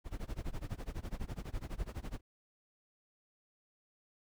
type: noise with tremolo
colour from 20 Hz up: brown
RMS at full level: -37 dBFS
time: 0.04-2.21 s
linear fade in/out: 50 ms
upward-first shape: sine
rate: 12 Hz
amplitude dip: 95%
effects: none